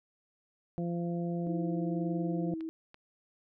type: harmonic tone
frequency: 171.9 Hz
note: F3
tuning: 27 cents flat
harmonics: 1 / 2 / 3 / 4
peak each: -32 / -38 / -42 / -44 dBFS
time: 0.78-2.54 s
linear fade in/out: 0 ms
type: tone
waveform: sine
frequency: 322.4 Hz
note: E4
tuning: 38 cents flat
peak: -35 dBFS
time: 1.47-2.69 s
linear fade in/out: 0 ms
type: clicks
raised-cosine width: 0.3 ms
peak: -35 dBFS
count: 2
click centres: 2.608 / 2.944 s
effects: none